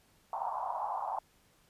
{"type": "band-pass noise", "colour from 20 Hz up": "pink", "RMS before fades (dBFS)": -36, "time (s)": [0.33, 1.19], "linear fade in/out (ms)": 2, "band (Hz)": [740, 1000], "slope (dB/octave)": 48, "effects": ["pink hiss -67 dBFS RMS until 1.69 s", "resampled to 32000 Hz"]}